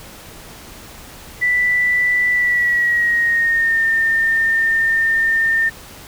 sine tone with pitch glide, 1975.5 to 1811.5 Hz, B6 to A6, 0 to +50 cents, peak -13 dBFS, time 1.41-5.7 s, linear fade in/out 20 ms, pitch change -150 cents, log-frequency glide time 2.31-3.84 s, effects pink hiss -38 dBFS RMS until 6.07 s

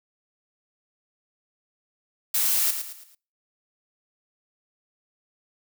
blue noise with echo, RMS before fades -23 dBFS, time 2.34-2.71 s, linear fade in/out 5 ms, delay 110 ms, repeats 4, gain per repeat -8 dB, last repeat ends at 3.15 s, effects noise-tail reverb RT60 0.4 s tail -25 dB re dry

